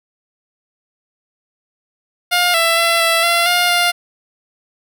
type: tone with pitch steps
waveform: 10% pulse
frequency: 709 / 666 / 673 / 665 / 684 / 708 / 702 Hz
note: F5 / E5 / E5 / E5 / F5 / F5 / F5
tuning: +26 / +18 / +36 / +15 / -36 / +23 / +9 cents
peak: -4 dBFS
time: 2.31-3.92 s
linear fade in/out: 20 ms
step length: 230 ms
effects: none